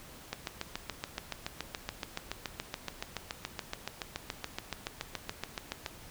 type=click train; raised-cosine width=0.2 ms; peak=-17 dBFS; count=40; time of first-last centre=0.33-5.862 s; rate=7.05 Hz; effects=pink hiss -51 dBFS RMS until 6.1 s